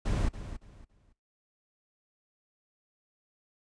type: noise with echo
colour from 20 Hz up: brown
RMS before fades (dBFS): -28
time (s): 0.05-0.29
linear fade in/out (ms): 10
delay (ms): 280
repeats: 3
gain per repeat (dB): -12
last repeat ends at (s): 1.13
effects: noise-tail reverb RT60 0.3 s tail -22 dB re dry + resampled to 22050 Hz